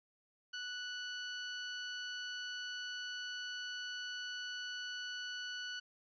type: tone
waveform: 20% pulse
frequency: 1480 Hz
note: F#6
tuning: in tune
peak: -36 dBFS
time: 0.53-5.8 s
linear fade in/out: 10 ms
effects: resampled to 16000 Hz